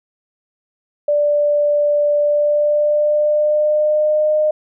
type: tone with pitch glide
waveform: sine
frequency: 587.3 to 611.2 Hz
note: D5 to D#5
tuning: 0 to -31 cents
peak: -12 dBFS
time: 1.08-4.51 s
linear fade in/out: 5 ms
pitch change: +69 cents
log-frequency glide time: 2.19-4.34 s
effects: none